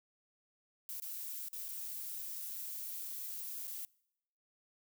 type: noise with dropouts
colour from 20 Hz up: violet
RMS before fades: -43 dBFS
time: 0.89-3.85 s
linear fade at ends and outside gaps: 0 ms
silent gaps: 0.999-1.021 / 1.485-1.53 / 1.683-1.688 / 3.672-3.679 s
effects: noise-tail reverb RT60 0.8 s tail -25 dB re dry